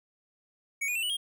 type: tone with pitch steps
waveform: square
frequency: 2237 / 2454 / 2691 / 2952 / 3238 Hz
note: C#7 / D#7 / E7 / F#7 / G#7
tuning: +15 / -25 / +35 / -5 / -45 cents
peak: -29 dBFS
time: 0.81-1.17 s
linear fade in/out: 10 ms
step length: 72 ms
effects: none